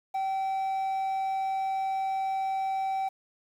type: tone with quantisation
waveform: triangle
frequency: 771 Hz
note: G5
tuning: 29 cents flat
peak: -25 dBFS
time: 0.14-3.09 s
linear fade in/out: 10 ms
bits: 9
effects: none